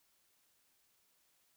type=silence; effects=white hiss -74 dBFS RMS until 1.56 s